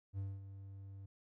triangle tone with ADSR envelope, 97.8 Hz, G2, 4 cents flat, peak -35 dBFS, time 0.13-1.06 s, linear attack 52 ms, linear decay 220 ms, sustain -11 dB, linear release 6 ms, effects none

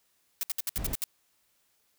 blue noise bursts, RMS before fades -30 dBFS, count 8, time 0.41-1.04 s, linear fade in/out 0 ms, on 21 ms, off 66 ms
brown noise, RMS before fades -35 dBFS, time 0.76-0.95 s, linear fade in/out 10 ms
effects white hiss -71 dBFS RMS until 1.98 s

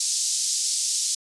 pink band-pass noise, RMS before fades -25 dBFS, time 0-1.15 s, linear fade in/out 5 ms, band 5100 to 8800 Hz, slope 24 dB/octave, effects resampled to 24000 Hz

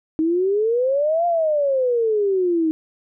sine exponential two-way sweep, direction up then down, 311.1 to 702 to 311.1 Hz, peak -16 dBFS, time 0.19-2.71 s, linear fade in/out 0 ms, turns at 1.26 s, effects none

